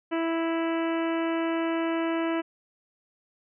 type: harmonic tone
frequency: 329.6 Hz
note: E4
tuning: in tune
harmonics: 1 / 2 / 3 / 4 / 5 / 6 / 7 / 8 / 9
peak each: -26 / -32 / -36 / -38 / -40 / -42 / -43 / -44 / -45 dBFS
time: 0.11-2.42 s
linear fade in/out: 20 ms
effects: none